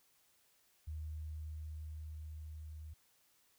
sine tone with level ramp, 77.4 Hz, D#2, 9 cents flat, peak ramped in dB -40 to -46 dBFS, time 0.87-2.94 s, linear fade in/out 10 ms, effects white hiss -72 dBFS RMS until 3.58 s

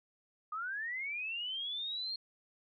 sine linear sweep, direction up, 1211 to 4269 Hz, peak -36 dBFS, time 0.52-2.16 s, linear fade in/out 5 ms, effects none

